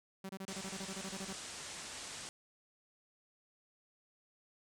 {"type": "tone bursts", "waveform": "sawtooth", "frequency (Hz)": 192.1, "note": "G3", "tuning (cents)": -35, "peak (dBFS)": -38, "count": 14, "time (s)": [0.24, 1.332], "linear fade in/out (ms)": 5, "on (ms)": 52, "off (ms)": 28}
{"type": "low-pass noise", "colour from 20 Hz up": "white", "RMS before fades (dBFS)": -47, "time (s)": [0.48, 2.29], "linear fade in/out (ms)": 0, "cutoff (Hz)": 9000, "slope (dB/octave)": 48}
{"effects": []}